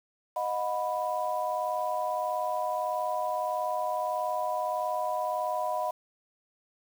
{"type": "chord", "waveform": "sine", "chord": "B major", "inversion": "first", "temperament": "equal with one note detuned", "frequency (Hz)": [622.3, 723.9, 987.8], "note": ["D#5", "F#5", "B5"], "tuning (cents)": [0, -38, 0], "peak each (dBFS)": -32, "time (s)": [0.36, 5.91], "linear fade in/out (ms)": 5, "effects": ["8-bit"]}